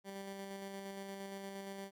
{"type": "tone with tremolo", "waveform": "15% pulse", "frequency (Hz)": 196, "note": "G3", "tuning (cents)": 0, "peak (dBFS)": -37, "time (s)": [0.04, 1.91], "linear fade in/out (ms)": 50, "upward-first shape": "square", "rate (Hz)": 8.6, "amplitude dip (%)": 25, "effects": []}